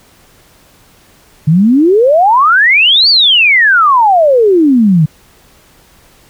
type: exponential two-way sweep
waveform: sine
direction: up then down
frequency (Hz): 146.83 to 4700 to 146.83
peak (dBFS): -4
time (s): 1.47-5.06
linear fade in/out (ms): 10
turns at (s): 3.09
effects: pink hiss -45 dBFS RMS until 6.29 s